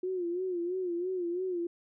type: tone with vibrato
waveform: sine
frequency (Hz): 358.1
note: F4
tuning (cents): +43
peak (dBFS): -30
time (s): 0.03-1.67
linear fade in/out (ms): 5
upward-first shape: sine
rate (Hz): 3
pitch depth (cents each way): 85
effects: none